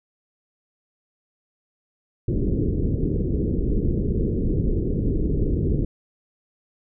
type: low-pass noise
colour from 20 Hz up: pink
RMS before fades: -22 dBFS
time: 2.28-5.85 s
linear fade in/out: 5 ms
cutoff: 440 Hz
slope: 48 dB/octave
effects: none